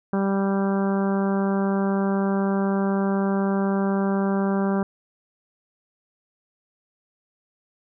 harmonic tone, 196 Hz, G3, in tune, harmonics 1 / 2 / 3 / 4 / 5 / 6 / 7 / 8, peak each -21 / -27 / -31 / -33 / -35 / -37 / -38 / -39 dBFS, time 0.13-4.83 s, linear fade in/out 2 ms, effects none

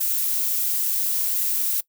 violet noise, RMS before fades -23 dBFS, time 0-1.81 s, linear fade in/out 10 ms, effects noise-tail reverb RT60 0.1 s tail -21 dB re dry

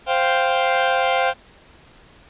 sawtooth chord, C suspended fourth, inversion none, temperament equal, 523.3 / 698.5 / 784 Hz, C5 / F5 / G5, 0 / 0 / 0 cents, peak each -17 dBFS, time 0.06-1.34 s, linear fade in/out 50 ms, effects pink hiss -49 dBFS RMS until 2.29 s + resampled to 8000 Hz

